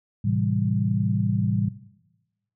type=chord; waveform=sine; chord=A minor seventh; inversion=none; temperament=equal; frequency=110 / 130.81 / 164.81 / 196 Hz; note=A2 / C3 / E3 / G3; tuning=0 / 0 / 0 / 0 cents; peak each=-23 / -27 / -29 / -26 dBFS; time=0.24-1.69 s; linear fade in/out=10 ms; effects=noise-tail reverb RT60 1.0 s tail -17 dB re dry